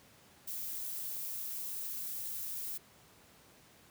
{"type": "noise", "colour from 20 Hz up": "violet", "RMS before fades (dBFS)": -40, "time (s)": [0.47, 2.78], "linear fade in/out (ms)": 10, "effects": ["pink hiss -61 dBFS RMS until 3.9 s", "high-pass 80 Hz 12 dB/octave"]}